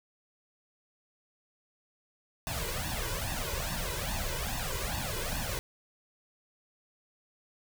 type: noise with flanger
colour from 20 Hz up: pink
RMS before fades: -34 dBFS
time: 2.47-5.59 s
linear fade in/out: 0 ms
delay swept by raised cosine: 1.1 to 2.05 ms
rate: 2.4 Hz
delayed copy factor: +0.95
effects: none